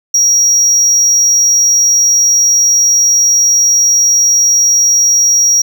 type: tone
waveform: triangle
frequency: 5680 Hz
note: F8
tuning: 28 cents sharp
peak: -5 dBFS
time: 0.14-5.62 s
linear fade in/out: 5 ms
effects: none